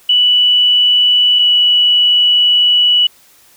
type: tone pair in turn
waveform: sine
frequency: 2960 / 2946 Hz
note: F#7 / F#7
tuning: 0 / -8 cents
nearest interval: unison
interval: 8 cents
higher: first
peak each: -7 dBFS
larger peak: neither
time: 0.09-1.39 / 1.39-3.07 s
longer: second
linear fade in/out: 5 ms
effects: white hiss -47 dBFS RMS until 3.56 s